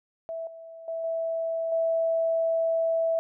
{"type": "tone with level steps", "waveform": "sine", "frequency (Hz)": 657, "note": "E5", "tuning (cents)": -6, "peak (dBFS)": [-31, -41, -29, -26, -22], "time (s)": [0.29, 3.19], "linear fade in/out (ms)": 0, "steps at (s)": [0.47, 0.88, 1.04, 1.72], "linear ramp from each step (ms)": 2, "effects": []}